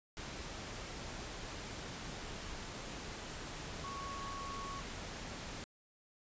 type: tone in noise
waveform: sine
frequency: 1108.7 Hz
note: C#6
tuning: in tune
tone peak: -43 dBFS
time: 3.84-4.8 s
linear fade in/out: 0 ms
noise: pink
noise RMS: -45 dBFS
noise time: 0.17-5.64 s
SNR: -1 dB
effects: resampled to 16000 Hz

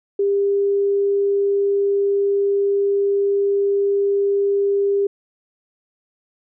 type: tone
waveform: sine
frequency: 399.9 Hz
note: G4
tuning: 35 cents sharp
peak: -15 dBFS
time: 0.19-5.07 s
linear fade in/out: 5 ms
effects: none

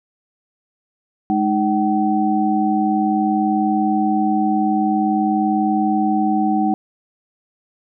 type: tone cluster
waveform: sine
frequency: 209.9 / 310.4 / 762 Hz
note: G#3 / D#4 / G5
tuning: +19 / -4 / -49 cents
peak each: -19 dBFS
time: 1.3-6.74 s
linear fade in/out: 0 ms
effects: none

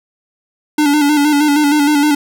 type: tone with vibrato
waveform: square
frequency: 293.7 Hz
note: D4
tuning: in tune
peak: -10 dBFS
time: 0.78-2.15 s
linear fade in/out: 5 ms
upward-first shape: square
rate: 6.4 Hz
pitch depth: 44 cents each way
effects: none

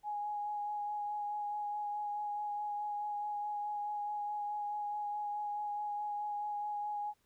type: tone with vibrato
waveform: sine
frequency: 830.6 Hz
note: G#5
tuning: in tune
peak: -35 dBFS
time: 0.03-7.14 s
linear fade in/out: 50 ms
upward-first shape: sine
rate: 4.7 Hz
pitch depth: 14 cents each way
effects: pink hiss -75 dBFS RMS until 7.25 s

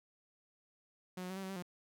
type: tone with pitch steps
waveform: sawtooth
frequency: 183 / 181.9 / 188.9 / 193.8 / 189.1 / 193.9 / 177.8 Hz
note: F#3 / F#3 / F#3 / G3 / F#3 / G3 / F3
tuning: -19 / -29 / +36 / -20 / +38 / -19 / +31 cents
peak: -37 dBFS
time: 1.17-1.625 s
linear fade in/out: 5 ms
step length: 65 ms
effects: none

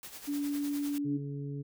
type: noise with tremolo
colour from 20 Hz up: white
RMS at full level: -44 dBFS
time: 0.03-0.98 s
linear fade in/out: 0 ms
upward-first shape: sine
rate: 9.9 Hz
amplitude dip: 60%
type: tone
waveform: sine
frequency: 287.7 Hz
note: D4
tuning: 36 cents flat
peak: -30 dBFS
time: 0.27-1.18 s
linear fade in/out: 20 ms
type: harmonic tone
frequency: 141.7 Hz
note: C#3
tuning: 38 cents sharp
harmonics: 1 / 2 / 3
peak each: -36 / -42 / -46 dBFS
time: 1.04-1.63 s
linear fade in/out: 20 ms
effects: none

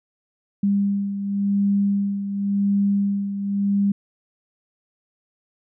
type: beating tone pair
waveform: sine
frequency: 200 / 200.92 Hz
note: G3 / G3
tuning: +35 / +43 cents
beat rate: 0.92 Hz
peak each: -19 / -26 dBFS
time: 0.63-3.92 s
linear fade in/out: 5 ms
effects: none

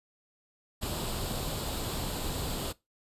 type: noise with comb filter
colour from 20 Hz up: pink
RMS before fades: -34 dBFS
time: 0.81-2.73 s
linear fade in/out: 20 ms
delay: 0.25 ms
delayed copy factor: +0.55
effects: noise-tail reverb RT60 0.2 s tail -20 dB re dry + resampled to 32000 Hz

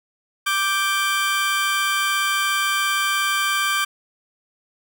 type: tone pair together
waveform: 25% pulse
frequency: 1174.7 / 1570.7 Hz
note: D6 / G6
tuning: 0 / +3 cents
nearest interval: perfect fourth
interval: 503 cents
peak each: -18 dBFS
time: 0.46-3.85 s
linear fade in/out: 10 ms
effects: none

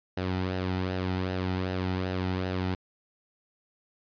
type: tone with flanger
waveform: sawtooth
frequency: 92.5 Hz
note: F#2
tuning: in tune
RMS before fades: -30 dBFS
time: 0.17-2.75 s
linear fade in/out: 5 ms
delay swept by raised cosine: 0.87 to 1.84 ms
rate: 2.6 Hz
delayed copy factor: -0.5
effects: resampled to 11025 Hz

